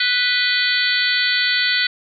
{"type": "harmonic tone with a mistuned harmonic", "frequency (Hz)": 493.9, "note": "B4", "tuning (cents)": 0, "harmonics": [3, 4, 5, 6, 7, 8, 9], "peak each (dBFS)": [-22, -21, -26, -26, -25, -23, -23], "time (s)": [0, 1.87], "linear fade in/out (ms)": 5, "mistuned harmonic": 6, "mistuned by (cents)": 86, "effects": []}